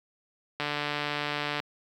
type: click train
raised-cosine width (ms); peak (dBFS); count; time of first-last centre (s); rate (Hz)
0.3; -14; 148; 0.6-1.6; 147
effects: high-pass 80 Hz 12 dB/octave + 9-bit